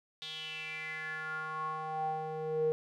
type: tone with band-pass filter sweep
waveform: square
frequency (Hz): 156.7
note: D#3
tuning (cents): +13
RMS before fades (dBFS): -37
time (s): 0.22-2.72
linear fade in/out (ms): 0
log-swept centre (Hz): 3600 to 450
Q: 6.8
effects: none